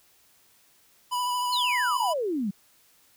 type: tone with vibrato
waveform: square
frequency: 987.8 Hz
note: B5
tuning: in tune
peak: -26 dBFS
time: 1.11-2.14 s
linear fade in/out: 20 ms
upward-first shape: sine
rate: 13 Hz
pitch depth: 19 cents each way
type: exponential sweep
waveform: sine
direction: down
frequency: 4435 to 184 Hz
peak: -25 dBFS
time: 1.52-2.51 s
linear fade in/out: 10 ms
effects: white hiss -61 dBFS RMS until 3.16 s

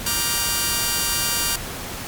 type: chord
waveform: 5% pulse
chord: G minor seventh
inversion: first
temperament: just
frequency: 940.8 / 1176 / 1411.2 / 1568 Hz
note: Bb5 / D6 / F6 / G6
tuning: +16 / +2 / +18 / 0 cents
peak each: -16 dBFS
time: 0.06-1.56 s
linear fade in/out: 5 ms
effects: pink hiss -31 dBFS RMS until 2.07 s + MP3 96 kbps

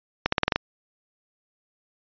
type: accelerating click train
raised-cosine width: 0.3 ms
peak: -4 dBFS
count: 7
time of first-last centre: 0.26-0.56 s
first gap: 64 ms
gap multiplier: 0.9
effects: resampled to 11025 Hz

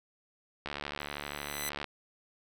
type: click train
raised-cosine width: 0.3 ms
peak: -20 dBFS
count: 87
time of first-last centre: 0.66-1.843 s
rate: 72.7 Hz
type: tone with exponential growth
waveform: 5% pulse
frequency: 2006 Hz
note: B6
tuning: 26 cents sharp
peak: -23 dBFS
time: 1-1.69 s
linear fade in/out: 1 ms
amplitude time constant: 150 ms
effects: none

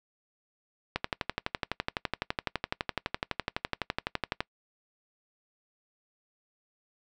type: click train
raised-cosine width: 0.3 ms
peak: -12 dBFS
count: 42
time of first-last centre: 0.96-4.405 s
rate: 11.9 Hz
effects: noise-tail reverb RT60 0.1 s tail -23 dB re dry

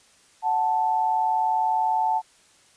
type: tone pair together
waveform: sine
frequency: 740 / 880 Hz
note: F#5 / A5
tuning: 0 / 0 cents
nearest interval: minor third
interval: 300 cents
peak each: -25 / -21 dBFS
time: 0.42-2.22 s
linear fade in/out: 50 ms
effects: white hiss -57 dBFS RMS until 2.76 s + resampled to 22050 Hz

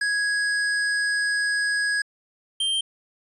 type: tone pair in turn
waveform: square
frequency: 1661.2 / 3149 Hz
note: G#6 / G7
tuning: 0 / +7 cents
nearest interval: major seventh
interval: 1107 cents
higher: second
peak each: -22 dBFS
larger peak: neither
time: 0.01-2.02 / 2.6-2.81 s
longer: first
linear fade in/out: 5 ms
effects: resampled to 24000 Hz

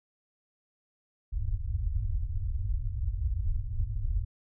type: low-pass noise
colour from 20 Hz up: pink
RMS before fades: -30 dBFS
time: 1.32-4.25 s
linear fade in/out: 10 ms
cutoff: 110 Hz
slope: 96 dB/octave
effects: none

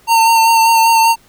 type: tone with vibrato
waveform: square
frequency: 909 Hz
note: A#5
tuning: 44 cents flat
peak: -8 dBFS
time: 0.07-1.16 s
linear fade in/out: 50 ms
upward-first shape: sine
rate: 5.1 Hz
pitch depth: 20 cents each way
effects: pink hiss -49 dBFS RMS until 1.28 s

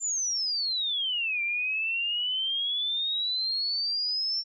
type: exponential two-way sweep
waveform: sine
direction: down then up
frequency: 7300 to 2349 to 5460 Hz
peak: -26 dBFS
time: 0-4.44 s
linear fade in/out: 50 ms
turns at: 1.42 s
effects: none

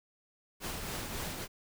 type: noise with tremolo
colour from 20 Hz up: pink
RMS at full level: -37 dBFS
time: 0.6-1.48 s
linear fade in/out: 50 ms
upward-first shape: triangle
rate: 3.6 Hz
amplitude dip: 40%
effects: none

